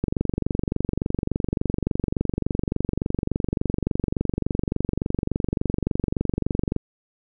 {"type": "click train", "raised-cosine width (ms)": 3, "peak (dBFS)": -9, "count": 159, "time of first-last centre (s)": [0.04, 6.763], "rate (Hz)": 23.5, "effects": []}